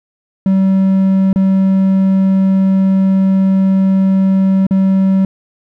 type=tone with dropouts; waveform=triangle; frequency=191.7 Hz; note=G3; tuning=38 cents flat; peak=-6 dBFS; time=0.46-5.25 s; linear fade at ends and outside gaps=2 ms; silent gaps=1.33-1.359 / 4.667-4.709 s; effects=none